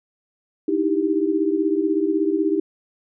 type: tone cluster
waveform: sine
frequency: 308.6 / 324.8 / 393.8 Hz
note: D#4 / E4 / G4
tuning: -14 / -26 / +8 cents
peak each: -22 dBFS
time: 0.68-2.6 s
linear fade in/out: 5 ms
effects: none

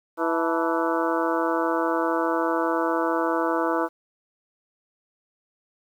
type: harmonic tone with a mistuned harmonic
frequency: 164.81 Hz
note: E3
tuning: in tune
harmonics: 2 / 3 / 4 / 5 / 6 / 7 / 8 / 9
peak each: -26 / -28 / -29 / -30 / -31 / -31 / -32 / -33 dBFS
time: 0.17-3.89 s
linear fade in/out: 50 ms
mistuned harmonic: 5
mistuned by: +110 cents
effects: 9-bit

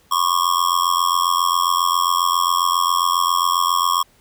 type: tone with amplitude modulation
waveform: square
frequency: 1096 Hz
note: C#6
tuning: 20 cents flat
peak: -12 dBFS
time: 0.11-4.03 s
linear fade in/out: 10 ms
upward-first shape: sine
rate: 87.4 Hz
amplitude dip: 100%
effects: pink hiss -56 dBFS RMS until 4.2 s

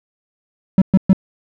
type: tone bursts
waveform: triangle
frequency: 190 Hz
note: F#3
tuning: 46 cents sharp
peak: -4 dBFS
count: 3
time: 0.78-1.131 s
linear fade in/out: 2 ms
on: 37 ms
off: 120 ms
effects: none

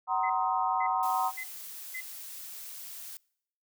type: chord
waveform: sine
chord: C half-diminished seventh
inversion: second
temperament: just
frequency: 753.5 / 941.9 / 1046.5 / 1255.8 Hz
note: Gb5 / Bb5 / C6 / Eb6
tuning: +31 / +18 / 0 / +16 cents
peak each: -30 / -30 / -32 / -34 dBFS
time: 0.07-1.32 s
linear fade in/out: 50 ms
type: tone bursts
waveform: sine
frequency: 2041 Hz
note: C7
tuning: 44 cents flat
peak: -35 dBFS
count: 4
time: 0.23-2.01 s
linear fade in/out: 10 ms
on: 70 ms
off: 500 ms
type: noise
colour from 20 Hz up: blue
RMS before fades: -43 dBFS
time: 1.03-3.17 s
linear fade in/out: 0 ms
effects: noise-tail reverb RT60 0.7 s tail -25 dB re dry

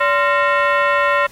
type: tone with frequency modulation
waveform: sine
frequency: 233.1 Hz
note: A#3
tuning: in tune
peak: -12 dBFS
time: 0-1.27 s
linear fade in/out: 10 ms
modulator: 807 Hz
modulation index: 2.4
effects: pink hiss -44 dBFS RMS until 1.31 s + MP3 64 kbps

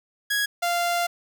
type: tone pair in turn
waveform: sawtooth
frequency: 1661.2 / 694.6 Hz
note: G#6 / F5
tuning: 0 / -10 cents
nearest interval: octave + minor third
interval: 1510 cents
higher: first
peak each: -18 dBFS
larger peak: neither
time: 0.3-0.46 / 0.62-1.07 s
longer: second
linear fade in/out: 10 ms
effects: 9-bit

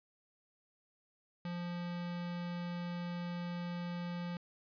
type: tone with notch filter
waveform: square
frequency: 174.61 Hz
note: F3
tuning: in tune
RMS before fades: -40 dBFS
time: 1.45-4.37 s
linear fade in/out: 2 ms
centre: 400 Hz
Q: 1.9
effects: resampled to 11025 Hz

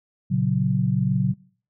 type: chord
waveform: sine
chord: F# major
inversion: first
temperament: equal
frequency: 116.54 / 138.59 / 185 Hz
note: A#2 / C#3 / F#3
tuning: 0 / 0 / 0 cents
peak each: -25 / -22 / -22 dBFS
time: 0.3-1.34 s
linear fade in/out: 20 ms
effects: noise-tail reverb RT60 0.5 s tail -23 dB re dry

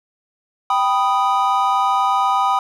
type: chord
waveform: triangle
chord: G augmented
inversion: none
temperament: equal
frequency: 784 / 987.8 / 1244.5 Hz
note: G5 / B5 / D#6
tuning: 0 / 0 / 0 cents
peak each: -17 dBFS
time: 0.7-2.59 s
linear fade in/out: 2 ms
effects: none

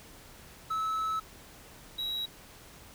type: tone pair in turn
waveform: triangle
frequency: 1300 / 3859 Hz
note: E6 / B7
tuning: -24 / -41 cents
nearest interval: octave + perfect fifth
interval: 1883 cents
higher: second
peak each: -27 / -30 dBFS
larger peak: first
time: 0.7-1.2 / 1.98-2.26 s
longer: first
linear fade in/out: 10 ms
effects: pink hiss -52 dBFS RMS until 2.94 s

